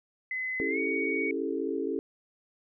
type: tone with pitch glide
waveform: sine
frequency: 2031 to 2241 Hz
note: B6 to C#7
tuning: +48 to +18 cents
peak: -30 dBFS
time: 0.31-1.31 s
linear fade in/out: 2 ms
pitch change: +170 cents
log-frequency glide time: 0.68-0.79 s
type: chord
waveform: sine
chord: A dominant seventh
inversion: first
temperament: just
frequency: 275 / 330 / 396 / 440 Hz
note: C#4 / E4 / G4 / A4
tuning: -14 / +2 / +18 / 0 cents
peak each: -34 dBFS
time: 0.6-1.99 s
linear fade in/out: 0 ms
effects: none